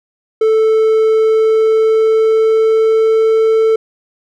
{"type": "tone with pitch glide", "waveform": "triangle", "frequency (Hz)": [440, 443.8], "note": ["A4", "A4"], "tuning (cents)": [0, 15], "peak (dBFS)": -6, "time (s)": [0.41, 3.76], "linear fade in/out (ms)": 5, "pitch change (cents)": 15, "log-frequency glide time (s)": [1.07, 3.35], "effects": []}